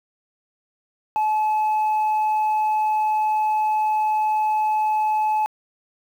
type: tone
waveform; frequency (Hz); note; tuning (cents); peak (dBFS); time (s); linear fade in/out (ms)
sine; 859; A5; -42; -15; 1.16-5.46; 0
effects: tanh soft clip ceiling -17 dBFS + 8-bit